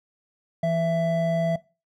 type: tone pair together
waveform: triangle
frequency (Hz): 166.11 / 664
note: E3 / E5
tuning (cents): +14 / +12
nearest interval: 2 octaves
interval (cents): 2398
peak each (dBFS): -23 / -20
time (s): 0.63-1.56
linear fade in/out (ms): 5
effects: noise-tail reverb RT60 0.3 s tail -20 dB re dry